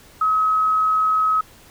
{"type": "tone", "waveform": "sine", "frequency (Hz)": 1277, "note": "D#6", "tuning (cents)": 45, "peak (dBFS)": -15, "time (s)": [0.21, 1.41], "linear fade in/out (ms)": 5, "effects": ["pink hiss -48 dBFS RMS until 1.7 s"]}